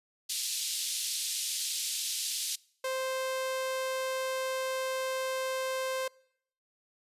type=band-pass noise; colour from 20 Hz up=pink; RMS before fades=-34 dBFS; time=0.29-2.56 s; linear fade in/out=10 ms; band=3400 to 12000 Hz; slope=24 dB/octave
type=tone; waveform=sawtooth; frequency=523 Hz; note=C5; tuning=1 cent flat; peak=-27 dBFS; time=2.84-6.08 s; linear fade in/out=5 ms
effects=noise-tail reverb RT60 0.7 s tail -25 dB re dry + resampled to 32000 Hz